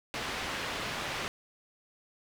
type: low-pass noise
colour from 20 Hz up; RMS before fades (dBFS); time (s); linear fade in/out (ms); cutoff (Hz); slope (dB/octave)
white; -36; 0.14-1.28; 0; 2900; 12
effects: none